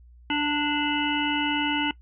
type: harmonic tone with a mistuned harmonic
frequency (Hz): 293.7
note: D4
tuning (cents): 0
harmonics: 1 / 3 / 5 / 7 / 9 / 10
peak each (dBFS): -26 / -29 / -32 / -32 / -33 / -30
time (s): 0.3-1.91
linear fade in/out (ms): 2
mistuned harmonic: 3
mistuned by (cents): +18
effects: noise-tail reverb RT60 0.1 s tail -20 dB re dry + added 60 Hz sine -48 dBFS peak until 2.01 s

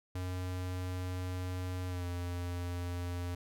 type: tone with pitch glide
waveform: square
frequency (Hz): 91.3 to 88.14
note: F#2 to F2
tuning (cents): -23 to +16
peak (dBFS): -36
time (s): 0.15-3.35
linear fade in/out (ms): 5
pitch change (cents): -61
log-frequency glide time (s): 1.87-2.06
effects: none

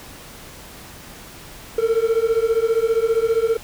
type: beating tone pair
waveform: triangle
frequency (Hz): 445.8 / 460.8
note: A4 / A#4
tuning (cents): +23 / -20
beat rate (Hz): 15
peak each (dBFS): -17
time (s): 1.78-3.57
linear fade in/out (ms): 5
effects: pink hiss -40 dBFS RMS until 3.63 s

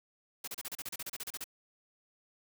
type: noise bursts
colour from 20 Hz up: white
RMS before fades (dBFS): -40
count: 15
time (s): 0.44-1.442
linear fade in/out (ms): 5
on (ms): 36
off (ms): 33
effects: none

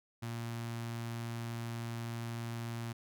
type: tone with notch filter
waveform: sawtooth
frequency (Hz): 116.54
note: A#2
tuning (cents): 0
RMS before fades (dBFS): -40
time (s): 0.22-2.93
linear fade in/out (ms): 10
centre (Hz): 490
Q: 1.8
effects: none

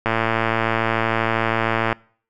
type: click train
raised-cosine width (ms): 0.5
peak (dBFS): -4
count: 212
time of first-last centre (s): 0.06-1.927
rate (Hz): 113
effects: noise-tail reverb RT60 0.5 s tail -24 dB re dry

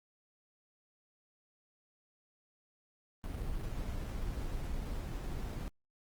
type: noise with sample-and-hold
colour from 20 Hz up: brown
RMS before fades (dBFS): -38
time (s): 3.24-5.68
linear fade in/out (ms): 0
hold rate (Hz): 4410
effects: Opus 24 kbps

